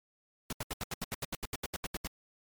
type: noise bursts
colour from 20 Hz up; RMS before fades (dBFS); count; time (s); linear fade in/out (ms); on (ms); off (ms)
pink; -36; 16; 0.5-2.072; 2; 27; 76
effects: MP3 96 kbps